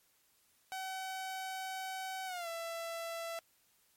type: tone with pitch glide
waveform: sawtooth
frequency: 758 to 667.5 Hz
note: F#5 to E5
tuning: +42 to +22 cents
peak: -35 dBFS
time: 0.72-3.39 s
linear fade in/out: 0 ms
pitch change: -220 cents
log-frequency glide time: 2.26-2.48 s
effects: white hiss -71 dBFS RMS until 3.96 s + MP3 64 kbps